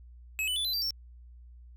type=tone with pitch steps; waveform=square; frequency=2572 / 2989 / 3473 / 4036 / 4690 / 5450 Hz; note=E7 / F#7 / A7 / B7 / D8 / F8; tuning=-43 / +17 / -23 / +37 / -3 / -43 cents; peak=-29 dBFS; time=0.39-0.906 s; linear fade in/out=0 ms; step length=86 ms; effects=added 60 Hz sine -48 dBFS peak until 1.76 s